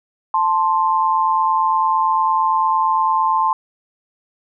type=tone pair together; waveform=sine; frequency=880 / 1048.8 Hz; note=A5 / C6; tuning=0 / +4 cents; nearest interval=minor third; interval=304 cents; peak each=-17 / -16 dBFS; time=0.34-3.53 s; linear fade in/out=2 ms; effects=none